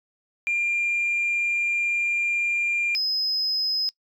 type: tone pair in turn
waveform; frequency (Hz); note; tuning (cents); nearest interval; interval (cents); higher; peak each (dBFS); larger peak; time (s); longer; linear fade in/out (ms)
sine; 2394 / 5073; D7 / D#8; +33 / +33; octave + minor second; 1300; second; -20; neither; 0.47-2.95 / 2.95-3.89; first; 0
effects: noise-tail reverb RT60 0.1 s tail -24 dB re dry + tanh soft clip ceiling -18 dBFS